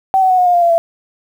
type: tone with pitch steps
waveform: sine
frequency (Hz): 767 / 752.5 / 738.3 / 724.4 / 710.7 / 697.3 / 684.1 / 671.2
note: G5 / F#5 / F#5 / F#5 / F5 / F5 / F5 / E5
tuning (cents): -38 / +29 / -4 / -37 / +30 / -3 / -36 / +31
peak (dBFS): -8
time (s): 0.14-0.78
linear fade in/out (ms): 0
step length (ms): 80
effects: 7-bit